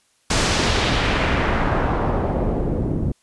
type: noise with low-pass filter sweep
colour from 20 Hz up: pink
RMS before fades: -20 dBFS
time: 0.3-3.12 s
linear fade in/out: 5 ms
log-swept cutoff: 7700 to 260 Hz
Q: 1.1
effects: white hiss -62 dBFS RMS until 3.22 s + resampled to 24000 Hz